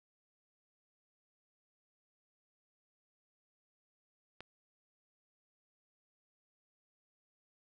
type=click; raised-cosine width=0.3 ms; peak=-30 dBFS; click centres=4.406 s; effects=none